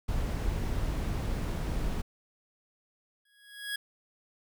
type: noise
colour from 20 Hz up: brown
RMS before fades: -31 dBFS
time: 0.08-2.02 s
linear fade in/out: 10 ms
type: tone with exponential growth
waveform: 25% pulse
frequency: 1661.2 Hz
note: G#6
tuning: in tune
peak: -26 dBFS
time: 3.25-3.76 s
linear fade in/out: 5 ms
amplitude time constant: 110 ms
effects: none